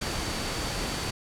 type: tone in noise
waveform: sine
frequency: 4558 Hz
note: C#8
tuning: 47 cents sharp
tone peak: -41 dBFS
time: 0.01-1.11 s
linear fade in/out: 10 ms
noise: pink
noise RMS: -31 dBFS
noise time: 0.01-1.11 s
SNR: -13 dB
effects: low-pass 9000 Hz 12 dB/octave